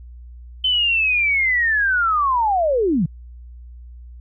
sine linear sweep, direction down, 3072 to 140.8 Hz, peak -15 dBFS, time 0.64-3.06 s, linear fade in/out 5 ms, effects added 60 Hz sine -36 dBFS peak until 4.2 s

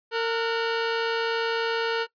sawtooth tone pair together, 457 / 1451 Hz, A#4 / F#6, -34 / -34 cents, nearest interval octave + minor sixth, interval 2000 cents, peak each -20 / -27 dBFS, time 0.11-2.07 s, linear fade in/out 50 ms, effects noise-tail reverb RT60 0.1 s tail -19 dB re dry + resampled to 11025 Hz

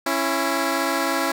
10% pulse tone pair together, 275.1 / 333 Hz, C#4 / E4, -13 / +18 cents, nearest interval minor third, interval 331 cents, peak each -15 dBFS, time 0.06-1.32 s, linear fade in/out 5 ms, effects none

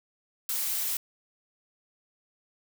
blue noise, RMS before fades -30 dBFS, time 0.49-0.97 s, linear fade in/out 2 ms, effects none

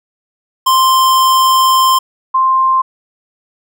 square / sine tone pair in turn, 1046.5 / 1050.4 Hz, C6 / C6, 0 / +6 cents, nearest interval unison, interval 6 cents, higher second, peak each -8 dBFS, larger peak neither, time 0.66-1.99 / 2.34-2.82 s, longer first, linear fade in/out 10 ms, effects none

